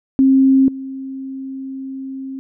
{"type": "tone with level steps", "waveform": "sine", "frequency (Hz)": 267, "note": "C4", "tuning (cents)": 35, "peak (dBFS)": [-8, -25], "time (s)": [0.19, 2.39], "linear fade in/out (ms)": 0, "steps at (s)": 0.68, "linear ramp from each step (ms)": 2, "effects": []}